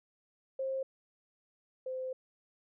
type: tone pair in turn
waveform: sine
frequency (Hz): 532 / 516.9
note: C5 / C5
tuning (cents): +29 / -21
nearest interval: unison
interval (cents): 50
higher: first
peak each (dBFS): -32 / -35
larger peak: first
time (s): 0.59-0.83 / 1.86-2.13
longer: second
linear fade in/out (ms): 5
effects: none